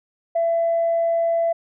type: tone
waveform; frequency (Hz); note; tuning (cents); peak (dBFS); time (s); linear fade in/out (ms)
sine; 670; E5; +28; -16; 0.35-1.53; 10
effects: tanh soft clip ceiling -13 dBFS